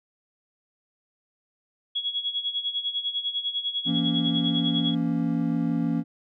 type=tone with tremolo; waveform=sine; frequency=3340 Hz; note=G#7; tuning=9 cents sharp; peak=-23 dBFS; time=1.95-4.95 s; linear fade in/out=10 ms; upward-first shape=sine; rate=10 Hz; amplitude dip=75%
type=chord; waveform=triangle; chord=A# diminished; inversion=second; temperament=just; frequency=167.82 / 233.1 / 279.7 Hz; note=E3 / A#3 / C#4; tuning=+31 / 0 / +16 cents; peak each=-25 dBFS; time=3.85-6.04 s; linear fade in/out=50 ms
effects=none